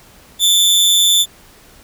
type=tone with amplitude modulation; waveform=sawtooth; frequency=3520 Hz; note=A7; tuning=in tune; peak=-4 dBFS; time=0.39-1.26 s; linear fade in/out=50 ms; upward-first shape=sine; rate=190 Hz; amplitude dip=55%; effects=pink hiss -45 dBFS RMS until 1.83 s